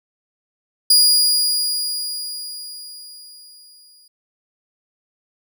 sawtooth tone with exponential decay, 4873 Hz, D#8, 37 cents flat, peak -6 dBFS, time 0.9-4.08 s, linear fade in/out 5 ms, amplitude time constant 690 ms, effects none

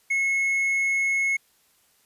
triangle tone, 2180 Hz, C#7, 29 cents flat, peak -19 dBFS, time 0.1-1.37 s, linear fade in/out 10 ms, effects white hiss -63 dBFS RMS until 2.05 s + resampled to 32000 Hz

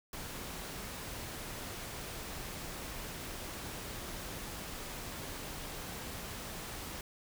pink noise, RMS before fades -43 dBFS, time 0.13-7.01 s, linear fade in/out 2 ms, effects none

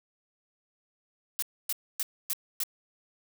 blue noise bursts, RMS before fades -30 dBFS, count 5, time 1.39-2.635 s, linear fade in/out 0 ms, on 33 ms, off 270 ms, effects none

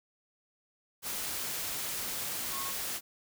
sine tone in noise, 1091 Hz, C#6, 28 cents flat, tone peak -40 dBFS, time 2.5-2.74 s, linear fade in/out 50 ms, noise white, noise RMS -36 dBFS, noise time 1.02-3.01 s, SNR -7 dB, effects none

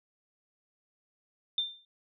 sine tone with exponential decay, 3587 Hz, A7, 33 cents sharp, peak -24 dBFS, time 1.58-1.85 s, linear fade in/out 2 ms, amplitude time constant 57 ms, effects none

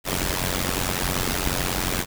pink noise with amplitude modulation, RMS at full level -21 dBFS, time 0.04-2.06 s, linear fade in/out 50 ms, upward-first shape sine, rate 90.8 Hz, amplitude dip 90%, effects none

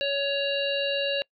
harmonic tone, 559 Hz, C#5, 14 cents sharp, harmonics 1 / 3 / 5 / 7 / 8, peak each -27 / -35 / -29 / -32 / -42 dBFS, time 0.01-1.22 s, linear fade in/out 0 ms, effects noise-tail reverb RT60 0.1 s tail -25 dB re dry

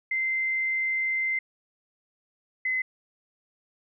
sine tone pair in turn, 2078 / 2040 Hz, C7 / C7, -12 / -44 cents, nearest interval unison, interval 32 cents, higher first, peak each -24 dBFS, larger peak neither, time 0.11-1.39 / 2.65-2.82 s, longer first, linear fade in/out 5 ms, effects none

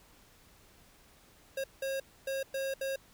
square tone bursts at uneven times, 540 Hz, C#5, 45 cents flat, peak -33 dBFS, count 5, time 1.57-1.64 / 1.82-2 / 2.27-2.43 / 2.54-2.74 / 2.81-2.96 s, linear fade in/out 5 ms, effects pink hiss -61 dBFS RMS until 3.13 s

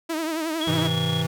sawtooth tone with vibrato, 320 Hz, D#4, 49 cents sharp, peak -21 dBFS, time 0.09-0.88 s, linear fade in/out 10 ms, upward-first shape triangle, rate 11 Hz, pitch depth 90 cents each way
sine tone with tremolo, 3322 Hz, G#7, in tune, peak -25 dBFS, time 0.61-1.22 s, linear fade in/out 5 ms, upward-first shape triangle, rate 17 Hz, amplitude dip 50%
square chord, Ab augmented, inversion none, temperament just, 103.83 / 129.78 / 162.23 Hz, Ab2 / C3 / E3, 0 / -14 / -27 cents, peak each -31 / -30 / -25 dBFS, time 0.67-1.27 s, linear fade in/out 10 ms
effects none

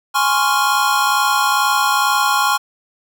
square chord, Db major seventh, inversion second, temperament equal, 830.6 / 1046.5 / 1108.7 / 1396.9 Hz, Ab5 / C6 / Db6 / F6, 0 / 0 / 0 / 0 cents, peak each -20 dBFS, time 0.14-2.58 s, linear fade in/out 20 ms, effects none

